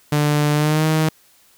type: tone with pitch glide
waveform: sawtooth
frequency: 148.3 to 157.12 Hz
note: D3 to D#3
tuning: +17 to +17 cents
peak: -11 dBFS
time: 0.12-1.09 s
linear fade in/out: 5 ms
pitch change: +100 cents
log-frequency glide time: 0.53-0.86 s
effects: white hiss -54 dBFS RMS until 1.57 s